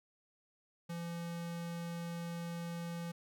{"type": "tone", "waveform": "square", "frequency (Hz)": 170, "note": "F3", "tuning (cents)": -46, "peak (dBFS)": -40, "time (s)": [0.89, 3.12], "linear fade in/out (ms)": 10, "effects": []}